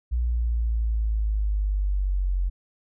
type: linear sweep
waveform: sine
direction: down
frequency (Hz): 60.3 to 44.81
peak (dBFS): -21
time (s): 0.11-2.5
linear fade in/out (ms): 20
effects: none